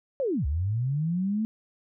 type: linear two-way sweep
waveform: sine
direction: down then up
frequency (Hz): 572 to 65.41 to 223.9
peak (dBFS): -24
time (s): 0.2-1.45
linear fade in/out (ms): 0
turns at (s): 0.46
effects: none